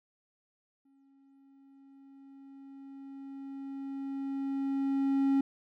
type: tone with exponential growth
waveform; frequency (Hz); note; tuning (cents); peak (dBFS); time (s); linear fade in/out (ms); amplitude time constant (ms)
triangle; 273.4; C#4; -24; -21; 0.85-5.41; 5; 990
effects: none